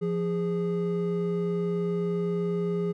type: tone pair together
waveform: triangle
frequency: 173.2 / 411.9 Hz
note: F3 / G#4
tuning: -14 / -14 cents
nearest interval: octave + minor third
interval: 1500 cents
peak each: -26 dBFS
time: 0.01-2.93 s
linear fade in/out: 20 ms
effects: none

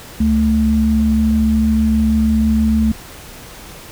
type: tone pair together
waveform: sine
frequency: 71.24 / 220.1 Hz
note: C#2 / A3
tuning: +48 / +1 cents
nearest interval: octave + minor sixth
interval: 1953 cents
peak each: -17 / -12 dBFS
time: 0.2-2.92 s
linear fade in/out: 5 ms
effects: pink hiss -36 dBFS RMS until 3.91 s

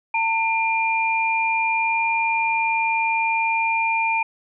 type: tone pair together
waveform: sine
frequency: 899.9 / 2400 Hz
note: A5 / D7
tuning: +39 / +37 cents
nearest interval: octave + perfect fourth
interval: 1698 cents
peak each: -21 dBFS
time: 0.14-4.23 s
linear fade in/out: 5 ms
effects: none

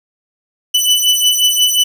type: beating tone pair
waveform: sawtooth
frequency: 2981 / 2986.6 Hz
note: F#7 / F#7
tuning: +12 / +16 cents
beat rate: 5.6 Hz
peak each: -10 dBFS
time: 0.74-1.84 s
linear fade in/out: 10 ms
effects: none

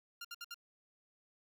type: tone bursts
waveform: 15% pulse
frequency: 1396.9 Hz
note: F6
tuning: in tune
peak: -37 dBFS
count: 4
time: 0.21-0.544 s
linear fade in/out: 5 ms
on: 37 ms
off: 62 ms
effects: none

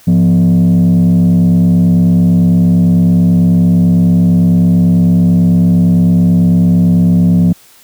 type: tone with frequency modulation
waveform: sine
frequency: 174.61 Hz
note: F3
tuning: in tune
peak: -3 dBFS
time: 0.07-7.53 s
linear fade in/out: 10 ms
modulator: 69 Hz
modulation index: 0.7
effects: tanh soft clip ceiling -4 dBFS + white hiss -43 dBFS RMS until 7.83 s

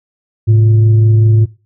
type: tone with frequency modulation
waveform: sine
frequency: 108.4 Hz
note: A2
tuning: 25 cents flat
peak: -5 dBFS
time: 0.47-1.46 s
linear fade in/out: 20 ms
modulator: 242 Hz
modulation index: 0.27
effects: noise-tail reverb RT60 0.3 s tail -19 dB re dry

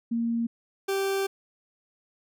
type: tone pair in turn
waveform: sine / 40% pulse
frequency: 232.2 / 390.5 Hz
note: A#3 / G4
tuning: -7 / -7 cents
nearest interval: major sixth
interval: 900 cents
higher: second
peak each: -24 dBFS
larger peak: neither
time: 0.11-0.47 / 0.88-1.27 s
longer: second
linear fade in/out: 10 ms
effects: none

